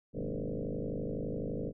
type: tone with frequency modulation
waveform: sine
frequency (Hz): 141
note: C#3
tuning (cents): +30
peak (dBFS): -33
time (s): 0.13-1.73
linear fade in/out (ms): 50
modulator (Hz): 51.9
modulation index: 7.7
effects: none